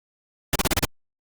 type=noise bursts; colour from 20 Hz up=pink; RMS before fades=-20 dBFS; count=6; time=0.53-0.851 s; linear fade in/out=2 ms; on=26 ms; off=33 ms; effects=Opus 48 kbps